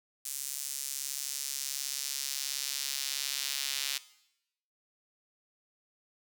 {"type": "tone with high-pass filter sweep", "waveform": "sawtooth", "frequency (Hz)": 138.59, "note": "C#3", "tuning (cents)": 0, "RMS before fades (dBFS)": -36, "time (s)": [0.25, 3.98], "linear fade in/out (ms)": 5, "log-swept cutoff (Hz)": [7800, 3600], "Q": 1.2, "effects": ["noise-tail reverb RT60 0.8 s tail -17 dB re dry"]}